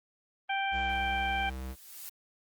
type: harmonic tone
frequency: 784 Hz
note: G5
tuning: in tune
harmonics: 1 / 2 / 3 / 4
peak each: -31 / -35 / -35 / -40 dBFS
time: 0.49-1.5 s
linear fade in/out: 10 ms
type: tone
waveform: square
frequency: 65 Hz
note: C2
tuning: 11 cents flat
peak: -37 dBFS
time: 0.71-1.76 s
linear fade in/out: 50 ms
type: noise with exponential growth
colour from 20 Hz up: blue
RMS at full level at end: -41 dBFS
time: 1.12-2.09 s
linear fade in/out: 0 ms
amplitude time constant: 210 ms
effects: Opus 24 kbps